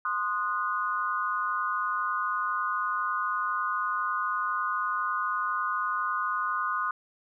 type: tone cluster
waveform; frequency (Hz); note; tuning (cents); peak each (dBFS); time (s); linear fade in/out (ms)
sine; 1046 / 1234 / 1464; C6 / D#6 / F#6; -1 / -15 / -19; -32 / -29 / -32; 0.05-6.91; 2
effects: none